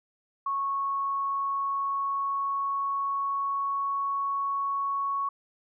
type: tone with pitch glide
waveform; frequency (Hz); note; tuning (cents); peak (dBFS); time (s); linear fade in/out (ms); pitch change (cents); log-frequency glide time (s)
sine; 1103 to 1110; C#6 to C#6; -9 to +2; -26; 0.46-5.29; 5; +11; 0.67-3.92
effects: none